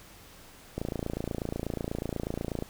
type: click train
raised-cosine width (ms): 2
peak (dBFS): -18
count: 53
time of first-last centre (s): 0.78-2.624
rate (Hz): 28.2
effects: pink hiss -52 dBFS RMS until 2.69 s